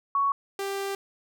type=tone pair in turn; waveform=sine / sawtooth; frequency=1115 / 394.2 Hz; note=C#6 / G4; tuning=+10 / +10 cents; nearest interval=octave + tritone; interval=1800 cents; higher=first; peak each=-21 / -25 dBFS; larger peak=first; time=0.15-0.32 / 0.59-0.95 s; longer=second; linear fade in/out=2 ms; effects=none